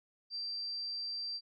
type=tone; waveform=sine; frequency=4699 Hz; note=D8; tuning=in tune; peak=-36 dBFS; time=0.3-1.41 s; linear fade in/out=50 ms; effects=MP3 32 kbps